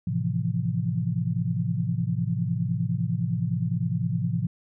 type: chord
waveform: sine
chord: F major seventh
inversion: first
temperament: equal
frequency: 110 / 130.81 / 164.81 / 174.61 Hz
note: A2 / C3 / E3 / F3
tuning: 0 / 0 / 0 / 0 cents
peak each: -29 dBFS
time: 0.07-4.47 s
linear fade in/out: 5 ms
effects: none